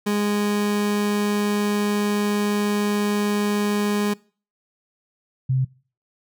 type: tone pair in turn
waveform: 30% pulse / sine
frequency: 206.6 / 130.83 Hz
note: G#3 / C3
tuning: -9 / 0 cents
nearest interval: minor sixth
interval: 791 cents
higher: first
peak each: -17 dBFS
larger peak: neither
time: 0.06-4.14 / 5.49-5.65 s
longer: first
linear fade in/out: 10 ms
effects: noise-tail reverb RT60 0.4 s tail -23 dB re dry